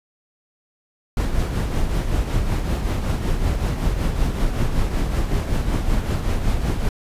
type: noise with tremolo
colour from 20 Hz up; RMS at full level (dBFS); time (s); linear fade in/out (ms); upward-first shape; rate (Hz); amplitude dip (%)
brown; -18; 1.17-6.89; 2; triangle; 5.3; 55
effects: resampled to 32000 Hz